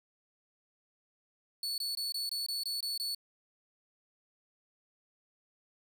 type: tone bursts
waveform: 40% pulse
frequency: 4435 Hz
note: C#8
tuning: in tune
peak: -32 dBFS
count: 9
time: 1.63-3.148 s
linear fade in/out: 2 ms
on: 150 ms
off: 21 ms
effects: none